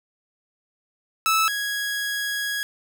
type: tone pair in turn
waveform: sawtooth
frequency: 1309 / 1659.3 Hz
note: E6 / G#6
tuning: -13 / -2 cents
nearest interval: major third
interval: 411 cents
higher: second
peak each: -14 / -21 dBFS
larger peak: first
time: 1.26-1.48 / 1.48-2.63 s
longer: second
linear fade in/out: 0 ms
effects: none